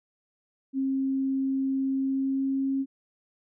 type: tone with pitch glide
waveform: sine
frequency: 268.2 to 270.1 Hz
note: C4 to C#4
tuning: +43 to -45 cents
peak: -24 dBFS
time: 0.73-2.86 s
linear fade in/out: 50 ms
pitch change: +12 cents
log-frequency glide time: 2-2.58 s
effects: none